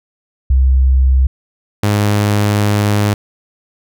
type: tone pair in turn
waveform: sine / sawtooth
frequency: 65.41 / 103.53 Hz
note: C2 / G#2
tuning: 0 / -5 cents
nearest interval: minor sixth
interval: 795 cents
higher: second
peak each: -7 dBFS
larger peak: neither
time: 0.5-1.27 / 1.83-3.14 s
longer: second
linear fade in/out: 5 ms
effects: none